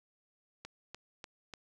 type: click train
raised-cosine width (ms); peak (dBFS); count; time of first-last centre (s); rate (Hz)
0.2; -27; 4; 0.65-1.538; 3.38
effects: none

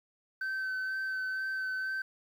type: tone with vibrato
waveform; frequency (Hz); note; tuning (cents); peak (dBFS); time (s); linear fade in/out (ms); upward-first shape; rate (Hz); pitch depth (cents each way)
sine; 1535; G6; -37; -29; 0.41-2.02; 5; sine; 2.1; 15
effects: tanh soft clip ceiling -31 dBFS + 10-bit

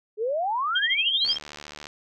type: exponential sweep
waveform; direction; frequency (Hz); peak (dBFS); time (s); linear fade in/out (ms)
sine; up; 409.5 to 5540; -23; 0.17-1.37; 50
type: tone with tremolo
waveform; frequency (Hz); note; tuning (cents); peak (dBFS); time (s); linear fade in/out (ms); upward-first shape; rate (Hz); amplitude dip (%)
sine; 3202; G7; +36; -20; 0.75-1.38; 10; sine; 13; 100
type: click train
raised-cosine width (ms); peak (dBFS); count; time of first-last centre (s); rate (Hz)
0.2; -21; 47; 1.25-1.869; 74.3
effects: none

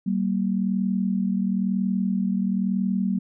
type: tone pair together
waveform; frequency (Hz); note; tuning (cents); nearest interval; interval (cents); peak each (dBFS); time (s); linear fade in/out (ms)
sine; 192.1 / 233.1; G3 / A#3; -35 / 0; minor third; 335; -22 / -26; 0.06-3.19; 10
effects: none

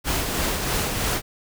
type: noise with tremolo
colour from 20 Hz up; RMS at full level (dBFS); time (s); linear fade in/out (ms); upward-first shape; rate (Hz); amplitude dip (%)
pink; -23; 0.04-1.22; 50; sine; 3.1; 35
effects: none

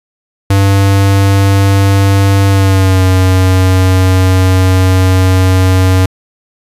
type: tone with pitch glide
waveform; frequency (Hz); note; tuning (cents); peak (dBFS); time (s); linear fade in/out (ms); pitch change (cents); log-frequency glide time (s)
square; 98.3 to 93.16; G2 to F#2; +5 to +12; -6; 0.5-6.06; 5; -93; 2.48-3.03
effects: resampled to 32000 Hz + 8-bit

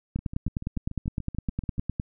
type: two click trains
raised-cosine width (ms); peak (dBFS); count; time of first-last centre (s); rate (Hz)
5; -23 / -15; 12 / 19; 0.19-1.782 / 0.16-1.999; 6.91 / 9.79
effects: none

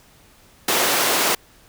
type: high-pass noise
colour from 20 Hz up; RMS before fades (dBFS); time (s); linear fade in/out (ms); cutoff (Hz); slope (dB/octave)
pink; -19; 0.68-1.35; 5; 400; 12
effects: pink hiss -52 dBFS RMS until 1.68 s

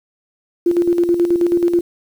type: tone with tremolo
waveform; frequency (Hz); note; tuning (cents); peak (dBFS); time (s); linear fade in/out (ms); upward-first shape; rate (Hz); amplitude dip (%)
sine; 346.3; F4; -15; -10; 0.66-1.81; 5; square; 9.3; 55
effects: 7-bit

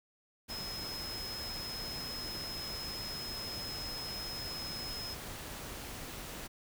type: tone in noise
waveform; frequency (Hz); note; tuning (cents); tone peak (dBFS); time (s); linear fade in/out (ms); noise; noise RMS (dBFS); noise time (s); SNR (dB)
sine; 5140; E8; -45; -40; 0.49-5.15; 20; pink; -44; 0.48-6.48; +1
effects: none

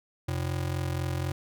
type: ring-modulated tone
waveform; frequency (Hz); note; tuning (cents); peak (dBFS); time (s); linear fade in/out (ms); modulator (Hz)
square; 110.7; A2; +11; -26; 0.28-1.32; 5; 22
effects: none

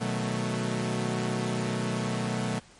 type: chord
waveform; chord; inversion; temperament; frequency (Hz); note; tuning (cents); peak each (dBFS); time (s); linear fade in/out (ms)
sawtooth; B dominant seventh; none; equal; 123.47 / 155.56 / 185 / 220; B2 / D#3 / F#3 / A3; 0 / 0 / 0 / 0; -28 / -33 / -29 / -28; 0-2.6; 20
effects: pink hiss -55 dBFS RMS until 2.79 s + MP3 48 kbps

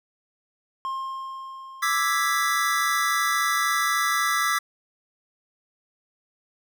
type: tone with exponential decay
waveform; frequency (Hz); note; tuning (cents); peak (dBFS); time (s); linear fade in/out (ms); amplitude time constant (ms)
triangle; 1064; C6; +29; -24; 0.85-3.57; 0; 590
type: chord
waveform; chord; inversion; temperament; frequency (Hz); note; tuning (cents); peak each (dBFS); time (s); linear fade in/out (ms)
square; E dominant seventh; third; equal; 1174.7 / 1318.5 / 1661.2 / 1975.5; D6 / E6 / G#6 / B6; 0 / 0 / 0 / 0; -27 / -27 / -30 / -27; 1.82-4.59; 10
effects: none

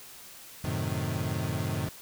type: chord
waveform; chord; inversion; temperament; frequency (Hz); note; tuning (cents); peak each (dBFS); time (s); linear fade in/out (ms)
35% pulse; F# diminished seventh; none; equal; 92.5 / 110 / 130.81 / 155.56; F#2 / A2 / C3 / Eb3; 0 / 0 / 0 / 0; -33; 0.64-1.89; 5
effects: white hiss -48 dBFS RMS until 2.01 s

